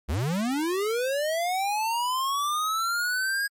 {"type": "linear sweep", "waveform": "square", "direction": "up", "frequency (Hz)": [60.3, 1649], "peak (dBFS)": -25, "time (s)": [0.08, 3.48], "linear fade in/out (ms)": 20, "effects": ["MP3 64 kbps"]}